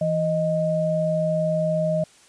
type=tone pair together; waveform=sine; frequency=164.73 / 622.3 Hz; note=E3 / D#5; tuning=-1 / 0 cents; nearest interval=octave + major seventh; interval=2301 cents; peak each=-24 / -21 dBFS; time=0.01-2.04 s; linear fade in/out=5 ms; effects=white hiss -53 dBFS RMS until 2.28 s + resampled to 22050 Hz